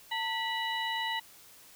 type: harmonic tone with a mistuned harmonic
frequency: 978 Hz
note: B5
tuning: 17 cents flat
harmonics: 1 / 2 / 3 / 4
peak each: -34 / -35 / -37 / -40 dBFS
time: 0.11-1.2 s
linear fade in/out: 10 ms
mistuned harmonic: 1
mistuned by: -140 cents
effects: white hiss -55 dBFS RMS until 1.75 s